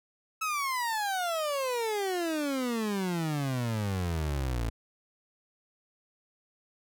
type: exponential sweep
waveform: 30% pulse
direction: down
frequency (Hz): 1310 to 54.5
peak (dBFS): -26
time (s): 0.41-4.7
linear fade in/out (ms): 10
effects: none